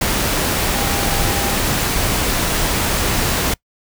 sine tone in noise, 800 Hz, G5, 35 cents sharp, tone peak -27 dBFS, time 0.72-1.56 s, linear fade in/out 5 ms, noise pink, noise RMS -18 dBFS, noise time 0.01-3.54 s, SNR -12 dB, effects noise-tail reverb RT60 0.1 s tail -24 dB re dry

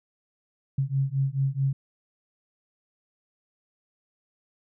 sine beating tone pair, 133.9 / 138.5 Hz, C3 / C#3, +40 / -1 cents, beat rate 4.6 Hz, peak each -26 dBFS, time 0.78-1.73 s, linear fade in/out 5 ms, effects none

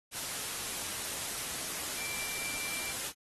sine tone in noise, 2349 Hz, D7, in tune, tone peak -42 dBFS, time 1.95-2.94 s, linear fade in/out 50 ms, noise white, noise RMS -37 dBFS, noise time 0.11-3.13 s, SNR -8 dB, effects AAC 32 kbps

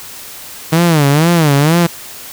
sawtooth tone with vibrato, 155.56 Hz, D#3, in tune, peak -4 dBFS, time 0.72-1.87 s, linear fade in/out 10 ms, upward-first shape sine, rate 2.1 Hz, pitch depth 190 cents each way, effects white hiss -31 dBFS RMS until 2.32 s

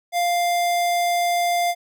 square tone, 698.5 Hz, F5, in tune, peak -19 dBFS, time 0.12-1.75 s, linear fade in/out 50 ms, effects none

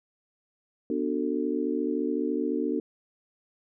sine chord, B minor seventh, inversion none, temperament just, 246.9 / 296.3 / 370.4 / 444.5 Hz, B3 / D4 / F#4 / A4, 0 / +15 / +2 / +18 cents, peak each -31 / -29 / -32 / -32 dBFS, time 0.9-2.8 s, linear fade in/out 2 ms, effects none

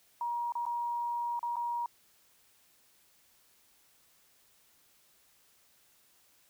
sine tone with dropouts, 950 Hz, A#5, 33 cents sharp, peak -31 dBFS, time 0.21-1.86 s, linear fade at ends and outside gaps 2 ms, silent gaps 0.522-0.553 / 0.654-0.664 / 1.393-1.429 / 1.558-1.566 s, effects white hiss -66 dBFS RMS until 6.49 s

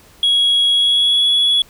sine tone with pitch glide, 3322 to 3378 Hz, G#7 to G#7, 0 to +29 cents, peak -9 dBFS, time 0.23-1.62 s, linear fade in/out 2 ms, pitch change +29 cents, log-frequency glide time 0.71-1.26 s, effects tanh soft clip ceiling -9 dBFS + pink hiss -47 dBFS RMS until 1.69 s

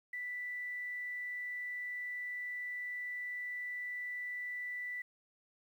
sine tone with quantisation, 1975.5 Hz, B6, in tune, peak -38 dBFS, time 0.13-5.02 s, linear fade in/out 5 ms, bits 11, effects none

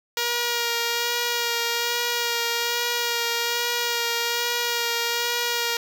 5% pulse tone with vibrato, 473.3 Hz, A#4, 26 cents sharp, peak -11 dBFS, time 0.17-5.77 s, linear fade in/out 2 ms, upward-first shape sine, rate 1.2 Hz, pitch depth 17 cents each way, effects none

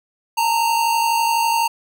square tone pair together, 870 / 922 Hz, A5 / A#5, -20 / -19 cents, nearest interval minor second, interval 101 cents, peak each -25 / -17 dBFS, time 0.37-1.68 s, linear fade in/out 10 ms, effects none

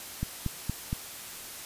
click train, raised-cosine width 5 ms, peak -17 dBFS, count 4, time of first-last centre 0.23-0.929 s, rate 4.29 Hz, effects white hiss -42 dBFS RMS until 1.65 s + resampled to 32000 Hz

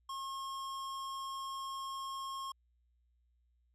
square tone, 1079 Hz, C#6, 47 cents flat, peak -40 dBFS, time 0.09-2.52 s, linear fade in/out 5 ms, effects added 60 Hz sine -70 dBFS peak until 3.74 s + low-pass 10000 Hz 12 dB/octave

